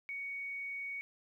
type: tone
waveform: sine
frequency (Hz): 2235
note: C#7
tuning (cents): +14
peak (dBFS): -38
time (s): 0.09-1.01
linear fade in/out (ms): 0
effects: 12-bit